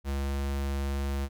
square tone, 69.3 Hz, C#2, in tune, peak -29 dBFS, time 0.04-1.29 s, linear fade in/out 50 ms, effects none

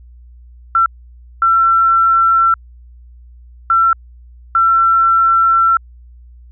sine tone bursts at uneven times, 1348 Hz, E6, 38 cents sharp, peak -8 dBFS, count 4, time 0.75-0.86 / 1.42-2.54 / 3.7-3.93 / 4.55-5.77 s, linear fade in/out 2 ms, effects added 60 Hz sine -37 dBFS peak until 6.51 s

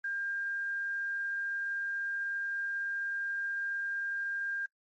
sine tone with quantisation, 1602 Hz, G6, 37 cents sharp, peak -32 dBFS, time 0.04-4.66 s, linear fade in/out 5 ms, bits 10, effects noise-tail reverb RT60 0.1 s tail -22 dB re dry + MP3 32 kbps

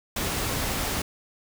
pink noise, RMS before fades -28 dBFS, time 0.16-1.02 s, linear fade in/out 5 ms, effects none

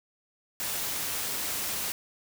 white noise, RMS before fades -32 dBFS, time 0.6-1.92 s, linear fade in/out 0 ms, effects none

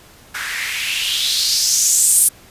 blue noise with band-pass filter sweep, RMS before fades -17 dBFS, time 0.34-2.29 s, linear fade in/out 10 ms, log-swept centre 1500 to 10000 Hz, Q 3.8, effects pink hiss -45 dBFS RMS until 2.5 s + resampled to 32000 Hz

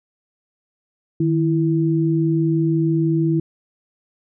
sine tone pair together, 155.56 / 329.6 Hz, D#3 / E4, 0 / 0 cents, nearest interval octave + minor second, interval 1300 cents, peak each -18 dBFS, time 1.2-3.4 s, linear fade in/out 5 ms, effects none

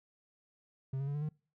triangle tone with pitch steps, 133.5 / 138.05 / 142.75 / 147.62 / 152.64 Hz, C3 / C#3 / D3 / D3 / D#3, +35 / -7 / -49 / +9 / -33 cents, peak -31 dBFS, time 0.93-1.29 s, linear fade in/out 5 ms, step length 72 ms, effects noise-tail reverb RT60 0.4 s tail -25 dB re dry

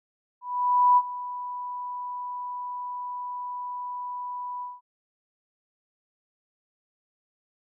sine tone with ADSR envelope, 987 Hz, B5, 1 cent flat, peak -14 dBFS, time 0.41-4.81 s, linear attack 560 ms, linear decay 48 ms, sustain -17 dB, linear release 190 ms, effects none

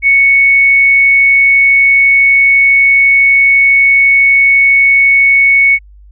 sine tone, 2217 Hz, C#7, in tune, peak -4 dBFS, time 0.02-5.79 s, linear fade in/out 50 ms, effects added 50 Hz sine -35 dBFS peak until 6.11 s

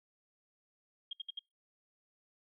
sine tone bursts, 3234 Hz, G#7, 47 cents flat, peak -37 dBFS, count 4, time 1.11-1.392 s, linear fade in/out 5 ms, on 21 ms, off 66 ms, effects noise-tail reverb RT60 0.2 s tail -26 dB re dry

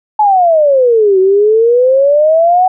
sine exponential two-way sweep, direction down then up, 867 to 372 to 754 Hz, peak -5 dBFS, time 0.19-2.68 s, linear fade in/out 5 ms, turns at 1.19 s, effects none

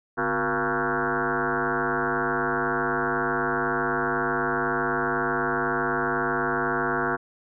sine tone with frequency modulation, 907 Hz, A#5, 48 cents flat, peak -22 dBFS, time 0.17-7.17 s, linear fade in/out 20 ms, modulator 108 Hz, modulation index 6.4, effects none

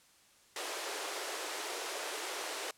pink high-pass noise, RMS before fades -39 dBFS, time 0.56-2.71 s, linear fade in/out 2 ms, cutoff 350 Hz, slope 48 dB/octave, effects white hiss -64 dBFS RMS until 2.77 s + low-pass 10000 Hz 12 dB/octave

